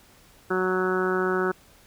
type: harmonic tone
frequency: 185.2 Hz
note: F#3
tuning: 2 cents sharp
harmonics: 1 / 2 / 3 / 4 / 5 / 6 / 7 / 8 / 9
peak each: -31 / -24 / -36 / -36 / -36 / -36 / -31 / -30 / -40 dBFS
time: 0.5-1.52 s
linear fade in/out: 10 ms
effects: pink hiss -55 dBFS RMS until 1.86 s